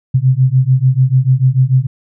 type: beating tone pair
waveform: sine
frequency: 126.8 / 133.6 Hz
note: B2 / C3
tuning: +46 / +36 cents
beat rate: 6.8 Hz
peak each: -11 dBFS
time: 0.14-1.87 s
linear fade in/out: 10 ms
effects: none